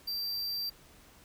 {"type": "tone", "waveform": "square", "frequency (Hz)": 4699, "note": "D8", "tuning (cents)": 0, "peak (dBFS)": -33, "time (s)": [0.07, 0.7], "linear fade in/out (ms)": 10, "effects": ["pink hiss -58 dBFS RMS until 1.24 s"]}